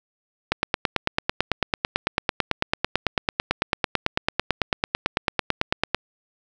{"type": "click train", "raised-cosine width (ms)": 0.3, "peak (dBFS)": -3, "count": 50, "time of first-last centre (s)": [0.52, 5.946], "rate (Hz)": 9.03, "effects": []}